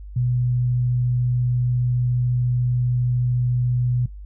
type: tone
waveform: sine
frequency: 123.47 Hz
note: B2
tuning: in tune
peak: -18 dBFS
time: 0.16-4.06 s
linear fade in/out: 5 ms
effects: noise-tail reverb RT60 0.1 s tail -17 dB re dry + added 50 Hz sine -34 dBFS peak until 4.25 s